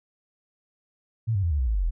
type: tone with pitch steps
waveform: sine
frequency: 113 / 97.81 / 84.65 / 73.27 / 63.42 / 54.89 / 47.51 / 41.12 Hz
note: A2 / G2 / E2 / D2 / B1 / A1 / F#1 / E1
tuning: +47 / -3 / +46 / -3 / +47 / -3 / +47 / -4 cents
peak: -21 dBFS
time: 1.27-1.91 s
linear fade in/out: 20 ms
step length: 80 ms
effects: none